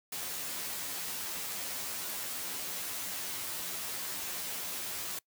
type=noise with comb filter; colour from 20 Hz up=white; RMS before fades=-38 dBFS; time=0.12-5.19 s; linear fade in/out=5 ms; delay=11 ms; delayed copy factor=+0.95; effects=noise-tail reverb RT60 0.1 s tail -23 dB re dry + high-pass 100 Hz 12 dB/octave